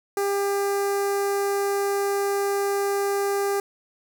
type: tone with notch filter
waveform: sawtooth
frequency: 400 Hz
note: G4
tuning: 35 cents sharp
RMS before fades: -24 dBFS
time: 0.17-3.6 s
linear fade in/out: 2 ms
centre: 3200 Hz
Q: 0.72
effects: none